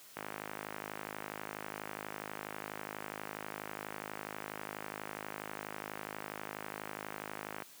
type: click train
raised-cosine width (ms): 0.5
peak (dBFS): -24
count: 390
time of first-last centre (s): 0.17-7.622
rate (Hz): 52.2
effects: white hiss -56 dBFS RMS until 7.8 s + high-pass 150 Hz 12 dB/octave